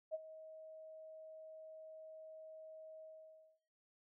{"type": "tone with ADSR envelope", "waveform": "sine", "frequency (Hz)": 633, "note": "D#5", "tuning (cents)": 30, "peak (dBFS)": -36, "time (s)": [0.11, 3.59], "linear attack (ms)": 33, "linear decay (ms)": 28, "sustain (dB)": -16, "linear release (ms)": 570, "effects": ["noise-tail reverb RT60 0.7 s tail -21 dB re dry"]}